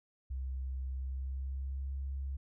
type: tone with pitch glide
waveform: sine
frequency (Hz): 65.41 to 67.87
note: C2 to C#2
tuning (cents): 0 to -36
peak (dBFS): -35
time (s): 0.3-2.37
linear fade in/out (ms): 10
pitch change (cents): +64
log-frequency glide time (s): 0.93-1.95
effects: none